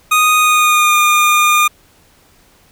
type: tone with pitch glide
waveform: 25% pulse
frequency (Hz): 1242 to 1212.9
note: D#6 to D#6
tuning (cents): -3 to -45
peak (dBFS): -5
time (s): 0.11-1.68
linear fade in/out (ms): 10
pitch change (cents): -42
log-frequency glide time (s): 0.4-0.96
effects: pink hiss -50 dBFS RMS until 2.71 s